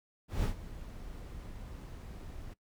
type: noise with ADSR envelope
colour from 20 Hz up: brown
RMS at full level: -29 dBFS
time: 0.28-2.54 s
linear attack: 160 ms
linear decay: 99 ms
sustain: -16 dB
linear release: 12 ms
effects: noise-tail reverb RT60 0.1 s tail -19 dB re dry